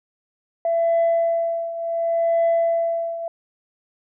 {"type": "tone with tremolo", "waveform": "sine", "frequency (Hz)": 670, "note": "E5", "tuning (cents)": 28, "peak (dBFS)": -13, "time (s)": [0.65, 3.28], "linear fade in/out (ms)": 2, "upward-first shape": "triangle", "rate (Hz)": 0.69, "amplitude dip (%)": 80, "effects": ["tanh soft clip ceiling -13 dBFS"]}